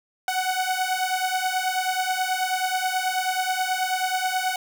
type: beating tone pair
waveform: sawtooth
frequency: 740 / 749.3 Hz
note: F#5 / F#5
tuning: 0 / +22 cents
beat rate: 9.3 Hz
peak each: -22 / -22 dBFS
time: 0.28-4.56 s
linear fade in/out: 2 ms
effects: none